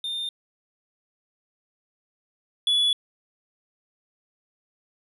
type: tone pair in turn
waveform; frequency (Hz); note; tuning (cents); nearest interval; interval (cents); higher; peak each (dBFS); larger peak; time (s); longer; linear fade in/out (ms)
triangle; 3619 / 3416; A7 / G#7; +48 / +48; minor second; 100; first; -26 / -17; second; 0.04-0.29 / 2.67-2.93; second; 2
effects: resampled to 32000 Hz